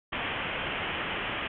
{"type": "low-pass noise", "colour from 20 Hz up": "white", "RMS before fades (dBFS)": -33, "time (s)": [0.12, 1.48], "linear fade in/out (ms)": 10, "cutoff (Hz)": 3200, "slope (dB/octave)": 96, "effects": []}